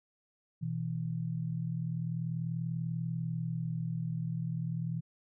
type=tone pair together; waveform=sine; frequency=123.47 / 163.82 Hz; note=B2 / E3; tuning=0 / -10 cents; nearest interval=perfect fourth; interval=490 cents; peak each=-36 / -34 dBFS; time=0.61-5.01 s; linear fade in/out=20 ms; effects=none